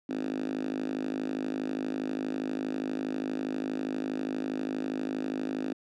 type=tone with high-pass filter; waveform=5% pulse; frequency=52.4 Hz; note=G#1; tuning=16 cents sharp; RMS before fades=-33 dBFS; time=0.09-5.73 s; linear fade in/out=5 ms; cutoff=270 Hz; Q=5.9; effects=low-pass 5000 Hz 12 dB/octave